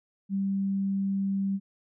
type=tone; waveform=sine; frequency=195.7 Hz; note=G3; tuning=3 cents flat; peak=-25 dBFS; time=0.29-1.6 s; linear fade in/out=50 ms; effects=none